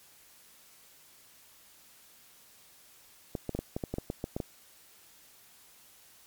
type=clicks; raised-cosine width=2 ms; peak=-19 dBFS; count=12; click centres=3.352 / 3.493 / 3.55 / 3.59 / 3.765 / 3.838 / 3.94 / 3.984 / 4.101 / 4.241 / 4.365 / 4.402 s; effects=white hiss -58 dBFS RMS until 6.26 s + MP3 96 kbps